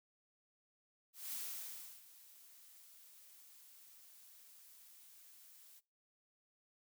blue noise with ADSR envelope, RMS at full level -43 dBFS, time 1.13-5.81 s, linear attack 200 ms, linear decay 680 ms, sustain -18 dB, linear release 30 ms, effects noise-tail reverb RT60 0.3 s tail -22 dB re dry

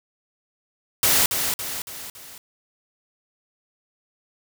white noise with echo, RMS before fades -18 dBFS, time 1.03-1.26 s, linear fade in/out 2 ms, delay 280 ms, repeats 4, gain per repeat -6 dB, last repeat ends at 2.38 s, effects none

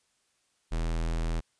square tone, 41.11 Hz, E1, 4 cents flat, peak -28 dBFS, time 0.71-1.41 s, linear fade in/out 20 ms, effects white hiss -72 dBFS RMS until 1.59 s + resampled to 22050 Hz

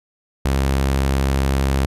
sawtooth tone, 67.6 Hz, C#2, 43 cents flat, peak -12 dBFS, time 0.45-1.86 s, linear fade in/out 5 ms, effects resampled to 32000 Hz

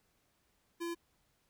square tone, 340 Hz, F4, 46 cents flat, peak -37 dBFS, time 0.8-0.95 s, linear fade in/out 20 ms, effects pink hiss -75 dBFS RMS until 1.49 s

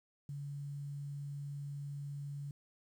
sine tone, 142.6 Hz, C#3, 49 cents sharp, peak -40 dBFS, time 0.29-2.51 s, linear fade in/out 2 ms, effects 11-bit

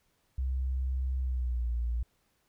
sine tone with pitch glide, 64.9 to 58.83 Hz, C2 to A#1, -13 to +17 cents, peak -28 dBFS, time 0.38-2.03 s, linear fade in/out 5 ms, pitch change -170 cents, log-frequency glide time 1.2-1.68 s, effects pink hiss -73 dBFS RMS until 2.48 s

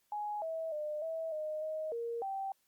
sine tone with pitch steps, 835 / 648 / 603 / 649 / 616 / 626 / 466.9 / 778 Hz, G#5 / E5 / D5 / E5 / D#5 / D#5 / A#4 / G5, +9 / -30 / +46 / -27 / -17 / +10 / +3 / -13 cents, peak -35 dBFS, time 0.12-2.52 s, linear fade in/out 2 ms, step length 300 ms, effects white hiss -75 dBFS RMS until 2.67 s + Opus 48 kbps

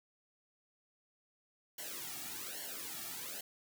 white noise with flanger, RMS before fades -44 dBFS, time 1.78-3.41 s, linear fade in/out 5 ms, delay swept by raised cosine 0.8 to 2 ms, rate 1.2 Hz, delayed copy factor -1, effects none

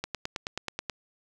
click train, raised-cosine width 0.2 ms, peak -14 dBFS, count 9, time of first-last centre 0.04-0.897 s, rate 9.33 Hz, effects none

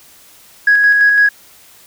sine tone with tremolo, 1661.2 Hz, G#6, in tune, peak -5 dBFS, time 0.67-1.29 s, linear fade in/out 5 ms, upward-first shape square, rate 5.9 Hz, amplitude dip 30%, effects tanh soft clip ceiling -2 dBFS + white hiss -44 dBFS RMS until 1.86 s

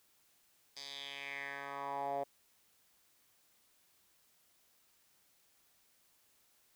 10% pulse tone with band-pass filter sweep, 140 Hz, C#3, 18 cents sharp, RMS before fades -42 dBFS, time 0.76-2.24 s, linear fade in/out 10 ms, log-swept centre 4900 to 620 Hz, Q 3.7, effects white hiss -71 dBFS RMS until 6.75 s

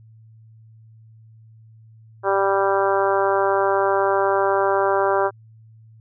harmonic tone, 196 Hz, G3, in tune, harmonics 2 / 3 / 4 / 5 / 6 / 7 / 8, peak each -21 / -22 / -24 / -24 / -27 / -28 / -30 dBFS, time 2.23-5.31 s, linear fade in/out 50 ms, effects added 111 Hz sine -45 dBFS peak until 6 s

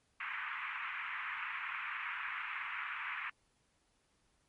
white band-pass noise, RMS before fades -41 dBFS, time 0.2-3.3 s, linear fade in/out 5 ms, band 1000 to 2500 Hz, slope 48 dB/octave, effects pink hiss -75 dBFS RMS until 4.48 s + MP3 48 kbps

